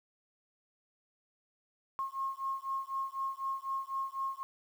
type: beating tone pair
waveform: sine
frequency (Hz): 1076 / 1080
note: C6 / C#6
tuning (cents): +48 / -45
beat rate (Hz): 4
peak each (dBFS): -37 / -37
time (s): 1.99-4.43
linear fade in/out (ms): 0
effects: 10-bit